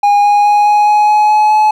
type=tone with pitch steps; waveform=triangle; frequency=818 / 823.2 / 828.5 / 833.7 / 839.1 / 844.4 / 849.8 / 855.2 Hz; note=G#5 / G#5 / G#5 / G#5 / G#5 / G#5 / G#5 / A5; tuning=-26 / -16 / -4 / +6 / +18 / +29 / +40 / -49 cents; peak=-4 dBFS; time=0.03-1.71 s; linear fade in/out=5 ms; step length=210 ms; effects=none